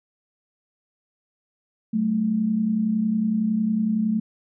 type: tone pair together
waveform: sine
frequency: 188.6 / 219.5 Hz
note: F#3 / A3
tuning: +33 / -4 cents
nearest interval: minor third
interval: 263 cents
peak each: -27 / -20 dBFS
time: 1.93-4.2 s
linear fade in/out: 10 ms
effects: none